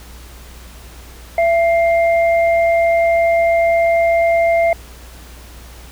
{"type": "tone pair together", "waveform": "sine", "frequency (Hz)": [672.1, 2108], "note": ["E5", "C7"], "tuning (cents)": [33, 12], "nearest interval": "octave + minor sixth", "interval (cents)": 1979, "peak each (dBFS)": [-11, -21], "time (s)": [1.38, 4.73], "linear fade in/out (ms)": 2, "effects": ["added 60 Hz sine -36 dBFS peak until 5.91 s", "pink hiss -41 dBFS RMS until 5.91 s"]}